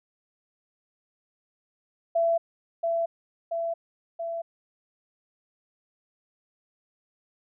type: tone with echo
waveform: sine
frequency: 670 Hz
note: E5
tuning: 28 cents sharp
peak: -20 dBFS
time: 2.15-2.38 s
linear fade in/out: 10 ms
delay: 680 ms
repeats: 3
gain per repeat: -3 dB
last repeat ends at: 4.42 s
effects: none